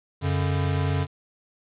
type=tone pair together; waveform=square; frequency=91.3 / 142.77 Hz; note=F#2 / D3; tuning=-23 / -49 cents; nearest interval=minor sixth; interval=774 cents; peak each=-25 / -26 dBFS; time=0.21-1.07 s; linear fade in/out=50 ms; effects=resampled to 8000 Hz + 8-bit